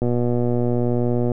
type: click train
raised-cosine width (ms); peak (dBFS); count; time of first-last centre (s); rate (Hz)
2; -9; 158; 0.02-1.318; 121
effects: none